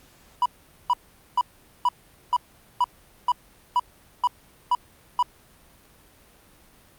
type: tone bursts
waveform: triangle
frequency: 982 Hz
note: B5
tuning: 10 cents flat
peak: -15 dBFS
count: 11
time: 0.42-5.227 s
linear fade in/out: 2 ms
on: 37 ms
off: 440 ms
effects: pink hiss -55 dBFS RMS until 6.98 s + Opus 48 kbps